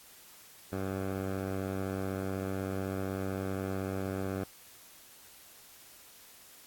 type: tone with low-pass filter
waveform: 10% pulse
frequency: 95.9 Hz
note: G2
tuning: 37 cents flat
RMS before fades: -35 dBFS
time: 0.72-4.44 s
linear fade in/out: 5 ms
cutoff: 1500 Hz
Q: 0.69
effects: white hiss -55 dBFS RMS until 6.66 s + AAC 64 kbps